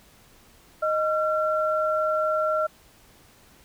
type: tone pair together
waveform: sine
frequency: 622.3 / 1362 Hz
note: D#5 / F6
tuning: 0 / -44 cents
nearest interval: octave + major second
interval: 1356 cents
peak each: -23 / -25 dBFS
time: 0.82-2.67 s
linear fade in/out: 10 ms
effects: pink hiss -55 dBFS RMS until 3.64 s